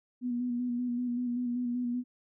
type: tone with vibrato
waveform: sine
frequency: 244.2 Hz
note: B3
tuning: 19 cents flat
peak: -29 dBFS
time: 0.21-2.04 s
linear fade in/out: 50 ms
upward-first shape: square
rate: 5.2 Hz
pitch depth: 25 cents each way
effects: none